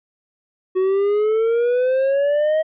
triangle exponential sweep, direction up, 370 to 636 Hz, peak -13 dBFS, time 0.75-2.63 s, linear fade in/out 20 ms, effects resampled to 8000 Hz

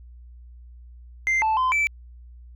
sine tone with pitch steps, 2087 / 877 / 1028 / 2320 Hz, C7 / A5 / C6 / D7, -5 / -6 / -31 / -22 cents, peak -16 dBFS, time 1.27-1.87 s, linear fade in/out 0 ms, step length 150 ms, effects tanh soft clip ceiling -18 dBFS + added 60 Hz sine -42 dBFS peak until 2.55 s

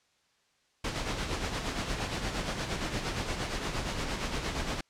pink noise with tremolo, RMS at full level -31 dBFS, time 0.84-4.81 s, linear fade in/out 5 ms, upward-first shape sine, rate 8.6 Hz, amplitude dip 50%, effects white hiss -70 dBFS RMS until 4.89 s + low-pass 6000 Hz 12 dB/octave

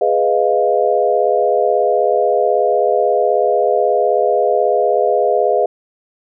sine chord, F half-diminished seventh, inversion first, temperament equal, 415.3 / 493.9 / 622.3 / 698.5 Hz, Ab4 / Cb5 / Eb5 / F5, 0 / 0 / 0 / 0 cents, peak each -17 dBFS, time 0.01-5.66 s, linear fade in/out 5 ms, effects none

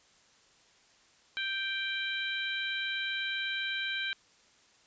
harmonic tone, 784 Hz, G5, in tune, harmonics 2 / 3 / 4 / 5, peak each -35 / -37 / -38 / -39 dBFS, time 1.37-4.13 s, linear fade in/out 0 ms, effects white hiss -63 dBFS RMS until 4.86 s + resampled to 16000 Hz

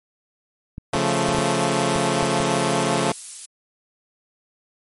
clicks, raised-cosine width 5 ms, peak -20 dBFS, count 8, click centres 0.781 / 0.955 / 1.289 / 1.35 / 1.385 / 1.96 / 2.228 / 2.404 s
10% pulse chord, Db augmented, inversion none, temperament equal, 138.59 / 174.61 / 220 Hz, Db3 / F3 / A3, 0 / 0 / 0 cents, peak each -15 dBFS, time 0.93-3.12 s, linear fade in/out 5 ms
violet noise, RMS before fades -30 dBFS, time 1.06-3.46 s, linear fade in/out 10 ms
effects MP3 48 kbps

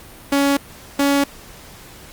sawtooth tone pair in turn, 280.2 / 281.2 Hz, C#4 / C#4, +19 / +25 cents, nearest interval unison, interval 6 cents, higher second, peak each -10 dBFS, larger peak neither, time 0.32-0.57 / 0.99-1.24 s, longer neither, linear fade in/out 5 ms, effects pink hiss -41 dBFS RMS until 2.12 s + Opus 48 kbps

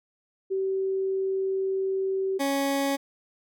sine / 20% pulse tone pair in turn, 384 / 276.9 Hz, G4 / C#4, -36 / -2 cents, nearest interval tritone, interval 566 cents, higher first, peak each -24 / -19 dBFS, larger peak second, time 0.5-2.39 / 2.39-2.97 s, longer first, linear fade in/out 20 ms, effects none

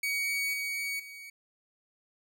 40% pulse tone with level steps, 2251 Hz, C#7, 26 cents sharp, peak -28 / -31 / -43 dBFS, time 0.03-1.3 s, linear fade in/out 5 ms, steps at 0.53 / 0.99 s, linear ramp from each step 10 ms, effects none

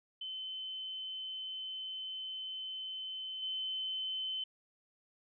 sine tone with level steps, 3059 Hz, G7, 43 cents flat, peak -39 / -35 dBFS, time 0.21-4.44 s, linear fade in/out 5 ms, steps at 3.42 s, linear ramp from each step 10 ms, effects none

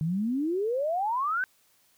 sine exponential sweep, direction up, 150.6 to 1568 Hz, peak -25 dBFS, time 0.01-1.44 s, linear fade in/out 0 ms, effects white hiss -65 dBFS RMS until 1.97 s

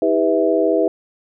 sine tone cluster, 321.9 / 400.6 / 495 / 652 Hz, E4 / G4 / B4 / E5, -41 / +38 / +4 / -19 cents, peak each -19 dBFS, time 0.02-0.88 s, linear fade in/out 2 ms, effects none

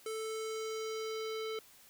square tone with low-pass filter sweep, 440 Hz, A4, in tune, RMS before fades -39 dBFS, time 0.06-1.59 s, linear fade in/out 2 ms, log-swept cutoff 10000 to 3800 Hz, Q 1.9, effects white hiss -60 dBFS RMS until 1.89 s

